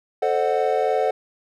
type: chord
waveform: triangle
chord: A diminished seventh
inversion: none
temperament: equal with one note detuned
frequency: 440 / 523.3 / 606.3 / 740 Hz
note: A4 / C5 / Eb5 / Gb5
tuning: 0 / 0 / -45 / 0 cents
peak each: -21 / -22 / -24 / -21 dBFS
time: 0.22-1.11 s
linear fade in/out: 5 ms
effects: none